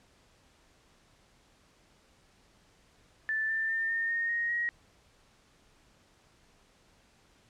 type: tone with pitch steps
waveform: sine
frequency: 1760 / 1781.5 / 1803.2 / 1825.2 / 1847.5 / 1870 / 1892.9 Hz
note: A6 / A6 / A6 / A#6 / A#6 / A#6 / A#6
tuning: 0 / +21 / +42 / -37 / -16 / +5 / +26 cents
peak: -28 dBFS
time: 3.29-4.69 s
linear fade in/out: 0 ms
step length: 200 ms
effects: pink hiss -64 dBFS RMS until 7.49 s + low-pass 8000 Hz 12 dB/octave